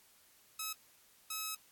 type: tone bursts at uneven times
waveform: 5% pulse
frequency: 1286 Hz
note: E6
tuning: 43 cents flat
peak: -26 dBFS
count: 2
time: 0.59-0.73 / 1.3-1.55 s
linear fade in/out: 5 ms
effects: white hiss -65 dBFS RMS until 1.71 s + AAC 64 kbps